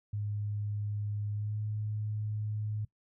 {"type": "tone with pitch glide", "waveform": "sine", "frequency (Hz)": [103.83, 106.38], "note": ["G#2", "G#2"], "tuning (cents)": [0, 42], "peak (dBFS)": -32, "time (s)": [0.13, 2.85], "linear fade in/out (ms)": 5, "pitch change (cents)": 42, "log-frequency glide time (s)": [1.32, 1.58], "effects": ["noise-tail reverb RT60 0.1 s tail -20 dB re dry"]}